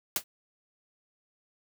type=noise with exponential decay; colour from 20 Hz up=white; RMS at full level=-23 dBFS; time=0.16-0.24 s; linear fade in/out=2 ms; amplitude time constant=16 ms; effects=none